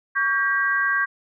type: tone cluster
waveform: sine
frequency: 1129 / 1595 / 1923 Hz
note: C#6 / G6 / B6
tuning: +31 / +30 / -47 cents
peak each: -25 / -20 / -27 dBFS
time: 0.15-1.06 s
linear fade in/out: 20 ms
effects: none